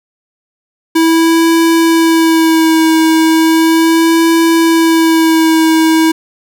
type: tone with vibrato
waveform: square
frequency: 325.6 Hz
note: E4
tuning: 21 cents flat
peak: -7 dBFS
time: 0.95-6.12 s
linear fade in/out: 10 ms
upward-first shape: sine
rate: 0.36 Hz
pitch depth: 25 cents each way
effects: none